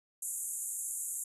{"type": "band-pass noise", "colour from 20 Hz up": "pink", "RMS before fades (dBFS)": -38, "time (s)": [0.22, 1.24], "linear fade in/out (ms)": 5, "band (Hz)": [6900, 12000], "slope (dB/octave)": 96, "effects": []}